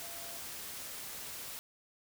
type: tone in noise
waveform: sine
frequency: 680 Hz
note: F5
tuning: 46 cents flat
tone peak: -52 dBFS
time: 0.02-0.37 s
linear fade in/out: 0 ms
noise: white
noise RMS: -44 dBFS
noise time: 0-1.59 s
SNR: -11 dB
effects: none